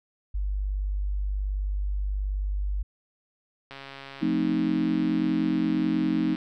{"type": "tone", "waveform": "sine", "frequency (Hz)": 49.36, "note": "G1", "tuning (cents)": 13, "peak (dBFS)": -25, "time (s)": [0.34, 2.83], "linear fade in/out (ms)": 10}
{"type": "click train", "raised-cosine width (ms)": 0.3, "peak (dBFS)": -25, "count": 364, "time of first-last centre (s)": [3.71, 6.36], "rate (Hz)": 137}
{"type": "chord", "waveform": "sine", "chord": "F dominant seventh", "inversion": "none", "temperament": "equal", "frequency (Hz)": [174.61, 220, 261.6, 311.1], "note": ["F3", "A3", "C4", "Eb4"], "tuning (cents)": [0, 0, 0, 0], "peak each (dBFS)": [-30, -29, -28, -25], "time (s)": [4.21, 6.36], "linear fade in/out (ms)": 20}
{"effects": []}